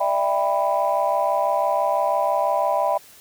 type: chord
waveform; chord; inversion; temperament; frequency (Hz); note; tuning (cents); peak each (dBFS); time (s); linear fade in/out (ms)
sine; E minor seventh; third; just; 593.3 / 659.3 / 791.1 / 988.9; D5 / E5 / G5 / B5; +18 / 0 / +16 / +2; -23; 0-2.98; 10
effects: tanh soft clip ceiling -9 dBFS + white hiss -48 dBFS RMS until 3.2 s